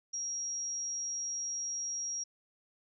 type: tone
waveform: sine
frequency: 5650 Hz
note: F8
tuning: 19 cents sharp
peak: -34 dBFS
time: 0.13-2.24 s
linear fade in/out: 10 ms
effects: none